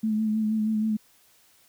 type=tone with vibrato; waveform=sine; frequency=216.8 Hz; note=A3; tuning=25 cents flat; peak=-22 dBFS; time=0.03-0.97 s; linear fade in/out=10 ms; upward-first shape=sine; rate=6.3 Hz; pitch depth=29 cents each way; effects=white hiss -60 dBFS RMS until 1.68 s